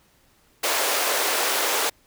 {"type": "high-pass noise", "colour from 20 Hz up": "pink", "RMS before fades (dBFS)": -23, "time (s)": [0.63, 1.9], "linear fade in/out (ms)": 10, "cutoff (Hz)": 430, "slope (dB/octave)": 24, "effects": ["pink hiss -60 dBFS RMS until 2.06 s"]}